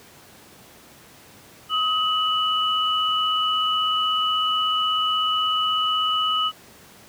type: tone pair together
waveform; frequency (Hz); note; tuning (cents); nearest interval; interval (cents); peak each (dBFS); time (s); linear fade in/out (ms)
sine; 1263.7 / 2960; D#6 / F#7; +26 / 0; octave + minor third; 1474; -22; 1.69-6.52; 50
effects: pink hiss -48 dBFS RMS until 7.08 s + high-pass 100 Hz 12 dB/octave